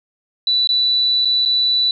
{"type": "tone with dropouts", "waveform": "sine", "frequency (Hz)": 3965, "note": "B7", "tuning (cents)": 6, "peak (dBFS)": -13, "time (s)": [0.47, 1.91], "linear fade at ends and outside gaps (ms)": 2, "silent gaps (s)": [[0.673, 0.69], [1.249, 1.254], [1.452, 1.458]], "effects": []}